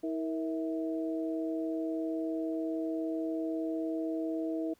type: tone cluster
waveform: sine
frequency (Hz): 321.3 / 468.5 / 652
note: E4 / A#4 / E5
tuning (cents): -44 / +9 / -19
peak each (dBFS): -32 / -40 / -39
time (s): 0.03-4.74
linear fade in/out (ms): 10
effects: pink hiss -68 dBFS RMS until 4.79 s